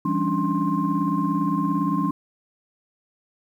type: tone cluster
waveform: sine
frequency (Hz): 168.9 / 198.9 / 277.5 / 295 / 1057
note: E3 / G3 / C#4 / D4 / C6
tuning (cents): +42 / +25 / +2 / +8 / +17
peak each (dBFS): -26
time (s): 0.05-2.11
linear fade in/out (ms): 5
effects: tanh soft clip ceiling -10 dBFS + 9-bit